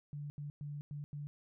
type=tone bursts at uneven times; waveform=sine; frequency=145.8 Hz; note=D3; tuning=12 cents flat; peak=-40 dBFS; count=5; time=0.13-0.3 / 0.38-0.5 / 0.61-0.81 / 0.91-1.04 / 1.13-1.27 s; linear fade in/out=0 ms; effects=none